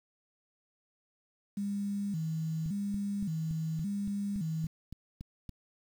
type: tone with vibrato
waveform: sine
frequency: 179.5 Hz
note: F3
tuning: 48 cents sharp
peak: -31 dBFS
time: 1.57-4.67 s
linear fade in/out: 5 ms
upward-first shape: square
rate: 0.88 Hz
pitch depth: 200 cents each way
type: click train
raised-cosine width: 5 ms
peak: -30 dBFS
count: 11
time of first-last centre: 2.66-5.493 s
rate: 3.53 Hz
effects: 9-bit